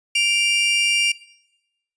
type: tone pair together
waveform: 40% pulse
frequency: 2352 / 2800 Hz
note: D7 / F7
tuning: +2 / +4 cents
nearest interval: minor third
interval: 302 cents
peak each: -20 / -17 dBFS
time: 0.15-1.12 s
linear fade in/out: 5 ms
effects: noise-tail reverb RT60 0.9 s tail -20 dB re dry + resampled to 22050 Hz